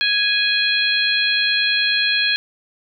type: harmonic tone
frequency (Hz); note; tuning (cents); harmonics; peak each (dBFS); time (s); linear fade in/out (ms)
830.6; G#5; 0; 2 / 3 / 4 / 5; -21 / -21 / -21 / -21; 0.01-2.36; 0
effects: none